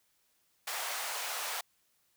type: high-pass noise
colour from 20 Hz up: pink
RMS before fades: -37 dBFS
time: 0.67-1.61 s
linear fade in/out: 5 ms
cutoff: 660 Hz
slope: 24 dB/octave
effects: white hiss -73 dBFS RMS until 2.16 s